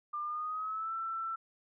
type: tone with pitch glide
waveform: sine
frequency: 1197 to 1335.8 Hz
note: D6 to E6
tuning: +33 to +23 cents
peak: -34 dBFS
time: 0.13-1.36 s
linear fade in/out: 10 ms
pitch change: +190 cents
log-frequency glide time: 0.24-0.94 s
effects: none